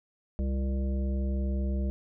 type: harmonic tone with a mistuned harmonic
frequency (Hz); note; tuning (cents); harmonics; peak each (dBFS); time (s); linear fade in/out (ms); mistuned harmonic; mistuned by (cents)
66.2; C2; +21; 1 / 3 / 5 / 7 / 9; -27 / -34 / -42 / -47 / -44; 0.39-1.9; 0; 5; +53
effects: none